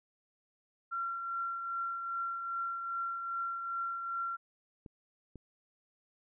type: tone with tremolo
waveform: sine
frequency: 1368 Hz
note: F6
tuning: 36 cents flat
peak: -32 dBFS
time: 0.91-4.37 s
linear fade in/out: 20 ms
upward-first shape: triangle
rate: 2.5 Hz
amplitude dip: 45%
type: clicks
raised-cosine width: 3 ms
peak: -35 dBFS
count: 2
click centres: 4.862 / 5.357 s
effects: none